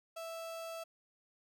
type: tone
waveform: 35% pulse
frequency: 659 Hz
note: E5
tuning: 1 cent flat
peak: -40 dBFS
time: 0.16-0.84 s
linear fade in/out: 10 ms
effects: none